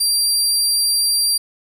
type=tone; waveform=25% pulse; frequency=4722 Hz; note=D8; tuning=9 cents sharp; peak=-10 dBFS; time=0-1.38 s; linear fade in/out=10 ms; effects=8-bit